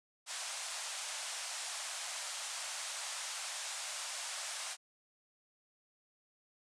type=band-pass noise; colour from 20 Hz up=white; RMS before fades=-42 dBFS; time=0.26-4.77 s; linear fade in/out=50 ms; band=590 to 9400 Hz; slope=48 dB/octave; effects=none